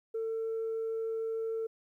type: tone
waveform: sine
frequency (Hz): 448.9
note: A4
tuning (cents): +35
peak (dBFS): -30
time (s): 0.14-1.67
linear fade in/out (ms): 10
effects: tanh soft clip ceiling -29 dBFS + 12-bit